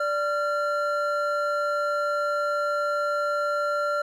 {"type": "tone pair together", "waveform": "triangle", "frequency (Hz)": [586, 1376.2], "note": ["D5", "F6"], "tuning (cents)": [-4, -26], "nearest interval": "octave + minor third", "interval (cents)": 1478, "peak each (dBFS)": -24, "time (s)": [0, 4.02], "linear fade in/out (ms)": 5, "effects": []}